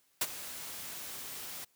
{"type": "noise with ADSR envelope", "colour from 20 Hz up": "white", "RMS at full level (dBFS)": -28, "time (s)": [0.21, 1.65], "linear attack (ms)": 6, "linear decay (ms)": 40, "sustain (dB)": -15, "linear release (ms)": 13, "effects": ["white hiss -71 dBFS RMS until 1.75 s", "high-pass 60 Hz 12 dB/octave"]}